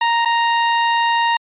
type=tone with dropouts; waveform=sawtooth; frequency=932.3 Hz; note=A#5; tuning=in tune; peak=-10 dBFS; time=0.01-1.37 s; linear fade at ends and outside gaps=5 ms; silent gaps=0.25-0.256 s; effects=resampled to 8000 Hz